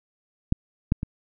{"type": "clicks", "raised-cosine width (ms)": 5, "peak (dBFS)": [-7, -7, -16], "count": 3, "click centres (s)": [0.524, 0.921, 1.031], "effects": []}